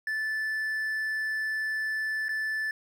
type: tone with dropouts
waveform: triangle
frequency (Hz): 1751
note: A6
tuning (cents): -9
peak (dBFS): -26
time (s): 0.07-2.71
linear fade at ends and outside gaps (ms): 2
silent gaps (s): 2.284-2.291
effects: none